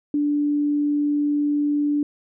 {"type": "tone", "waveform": "sine", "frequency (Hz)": 292.4, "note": "D4", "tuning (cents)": -7, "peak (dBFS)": -18, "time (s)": [0.14, 2.03], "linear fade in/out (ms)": 2, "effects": []}